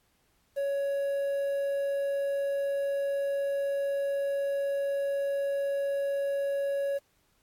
triangle tone with quantisation, 558 Hz, C#5, 11 cents sharp, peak -25 dBFS, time 0.56-6.99 s, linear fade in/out 20 ms, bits 9, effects pink hiss -70 dBFS RMS until 7.42 s + AAC 64 kbps

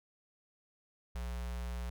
square tone with notch filter, 60 Hz, B1, 49 cents flat, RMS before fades -39 dBFS, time 1.15-1.9 s, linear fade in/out 5 ms, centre 290 Hz, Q 0.95, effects none

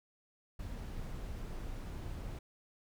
brown noise, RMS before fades -42 dBFS, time 0.59-2.39 s, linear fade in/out 5 ms, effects none

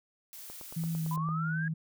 blue noise, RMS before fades -46 dBFS, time 0.33-1.16 s, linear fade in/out 0 ms
click train, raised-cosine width 1 ms, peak -33 dBFS, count 8, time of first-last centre 0.5-1.288 s, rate 8.88 Hz
sine tone with pitch glide, 164.81 to 159.84 Hz, E3 to D#3, 0 to +47 cents, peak -30 dBFS, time 0.76-1.74 s, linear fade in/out 10 ms, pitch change -53 cents, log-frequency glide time 0.93-1.02 s
sine linear sweep, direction up, 978 to 1661.2 Hz, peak -34 dBFS, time 1.11-1.68 s, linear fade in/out 2 ms
effects none

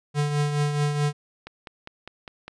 square tone with tremolo, 146.7 Hz, D3, 2 cents flat, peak -20 dBFS, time 0.14-1.13 s, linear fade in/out 50 ms, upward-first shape triangle, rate 4.7 Hz, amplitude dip 55%
click train, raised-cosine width 0.3 ms, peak -22 dBFS, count 6, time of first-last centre 1.47-2.48 s, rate 4.95 Hz
effects resampled to 22050 Hz

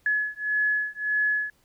sine beating tone pair, 1700 / 1701.7 Hz, G#6 / G#6, +40 / +42 cents, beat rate 1.7 Hz, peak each -26 dBFS, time 0.06-1.5 s, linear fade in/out 2 ms, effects pink hiss -65 dBFS RMS until 1.64 s

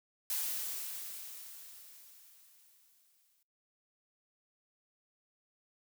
blue noise with exponential decay, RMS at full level -34 dBFS, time 0.3-3.43 s, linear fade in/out 2 ms, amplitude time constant 680 ms, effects noise-tail reverb RT60 0.4 s tail -26 dB re dry

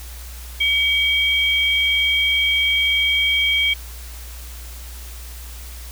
sine tone pair together, 2271 / 3212 Hz, C#7 / G7, +41 / +41 cents, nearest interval tritone, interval 600 cents, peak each -18 dBFS, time 0.6-3.74 s, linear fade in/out 10 ms, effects added 60 Hz sine -33 dBFS peak until 5.91 s + white hiss -40 dBFS RMS until 5.91 s

